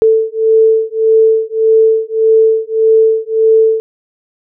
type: beating tone pair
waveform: sine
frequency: 442.6 / 444.3 Hz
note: A4 / A4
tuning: +10 / +17 cents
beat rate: 1.7 Hz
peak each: -10 dBFS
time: 0.02-3.8 s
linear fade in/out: 0 ms
effects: none